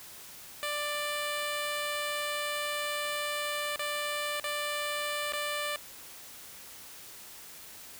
10% pulse tone with dropouts, 590 Hz, D5, 8 cents sharp, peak -23 dBFS, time 0.63-5.76 s, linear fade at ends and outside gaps 0 ms, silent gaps 3.759-3.794 / 4.398-4.441 / 5.323-5.335 s, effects white hiss -48 dBFS RMS until 7.99 s

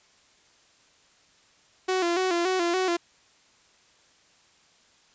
sawtooth tone with vibrato, 358 Hz, F4, 43 cents sharp, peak -19 dBFS, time 1.88-2.97 s, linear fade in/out 10 ms, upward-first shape square, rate 3.5 Hz, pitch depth 72 cents each way, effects white hiss -60 dBFS RMS until 5.14 s + resampled to 16000 Hz

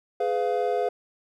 triangle chord, F diminished, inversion first, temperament just, 419.1 / 502.9 / 698.5 Hz, Ab4 / Cb5 / F5, +16 / +31 / 0 cents, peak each -25 dBFS, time 0.2-0.89 s, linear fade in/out 5 ms, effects none

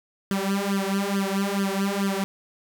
sawtooth tone with flanger, 197 Hz, G3, 9 cents sharp, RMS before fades -25 dBFS, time 0.31-2.24 s, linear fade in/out 0 ms, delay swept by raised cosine 0.62 to 4.42 ms, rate 2.3 Hz, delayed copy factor +0.9, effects none

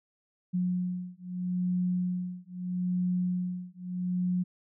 sine beating tone pair, 180 / 180.78 Hz, F#3 / F#3, -47 / -40 cents, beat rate 0.78 Hz, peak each -31 dBFS, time 0.53-4.44 s, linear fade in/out 20 ms, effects none

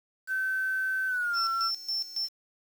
sine tone with pitch glide, 1535 to 1351.8 Hz, G6 to E6, -37 to +43 cents, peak -26 dBFS, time 0.27-1.71 s, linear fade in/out 50 ms, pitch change -220 cents, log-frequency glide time 1.07-1.43 s
sine tone with tremolo, 5370 Hz, E8, 31 cents sharp, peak -27 dBFS, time 1.33-2.29 s, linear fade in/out 50 ms, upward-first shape square, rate 3.6 Hz, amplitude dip 80%
effects tanh soft clip ceiling -18 dBFS + 8-bit

